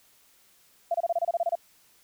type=tone bursts; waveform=sine; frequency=681 Hz; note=F5; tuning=44 cents flat; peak=-22 dBFS; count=11; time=0.91-1.554 s; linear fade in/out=5 ms; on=34 ms; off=27 ms; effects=white hiss -61 dBFS RMS until 2.03 s